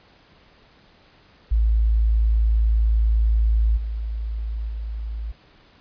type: tone with level steps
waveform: sine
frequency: 55 Hz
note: A1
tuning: in tune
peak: -15 / -24 / -26 dBFS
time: 1.51-5.32 s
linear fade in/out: 10 ms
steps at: 3.76 / 4.68 s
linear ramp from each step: 20 ms
effects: pink hiss -54 dBFS RMS until 5.8 s + resampled to 11025 Hz